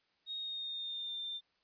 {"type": "tone with pitch glide", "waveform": "sine", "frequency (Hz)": [3736, 3588], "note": ["A#7", "A7"], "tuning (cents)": [3, 33], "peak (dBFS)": -38, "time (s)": [0.26, 1.41], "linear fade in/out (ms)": 50, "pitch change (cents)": -70, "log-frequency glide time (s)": [0.37, 1.19], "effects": ["white hiss -75 dBFS RMS until 1.63 s", "resampled to 11025 Hz"]}